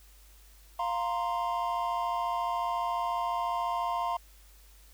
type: chord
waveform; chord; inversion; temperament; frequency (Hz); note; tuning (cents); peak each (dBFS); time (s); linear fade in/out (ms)
triangle; F suspended fourth; none; equal; 698.5 / 932.3 / 1046.5; F5 / Bb5 / C6; 0 / 0 / 0; -31; 0.79-4.17; 5
effects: added 50 Hz sine -54 dBFS peak until 4.93 s + white hiss -60 dBFS RMS until 4.93 s